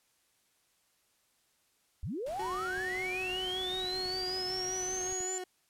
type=linear sweep; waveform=sine; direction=up; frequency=52 to 7170 Hz; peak=-34 dBFS; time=2.03-5.38 s; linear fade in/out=0 ms
type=noise; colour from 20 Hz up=pink; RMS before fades=-50 dBFS; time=2.26-5.13 s; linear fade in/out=5 ms
type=tone with vibrato; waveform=30% pulse; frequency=370 Hz; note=F#4; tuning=in tune; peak=-35 dBFS; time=2.39-5.44 s; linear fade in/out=5 ms; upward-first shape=sine; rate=5.2 Hz; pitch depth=19 cents each way
type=clicks; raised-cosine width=5 ms; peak=-40 dBFS; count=5; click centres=2.779 / 3.332 / 4.057 / 5.125 / 5.206 s
effects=white hiss -72 dBFS RMS until 5.69 s + low-pass 12000 Hz 12 dB/octave